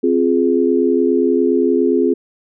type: chord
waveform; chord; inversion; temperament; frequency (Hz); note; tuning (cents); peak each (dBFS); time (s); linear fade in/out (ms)
sine; F minor; second; just; 261.9 / 349.2 / 419.1; C4 / F4 / Ab4; +2 / 0 / +16; -16; 0.03-2.14; 10
effects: none